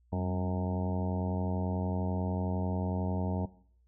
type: harmonic tone with a mistuned harmonic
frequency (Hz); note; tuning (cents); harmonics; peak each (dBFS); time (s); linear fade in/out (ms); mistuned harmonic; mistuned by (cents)
91.1; F#2; -26; 1 / 2 / 3 / 4 / 5 / 6 / 7 / 8 / 9 / 10; -32 / -34 / -41 / -44 / -42 / -47 / -42 / -48 / -45 / -44; 0.12-3.46; 10; 2; +66
effects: noise-tail reverb RT60 0.6 s tail -19 dB re dry + added 60 Hz sine -63 dBFS peak until 3.87 s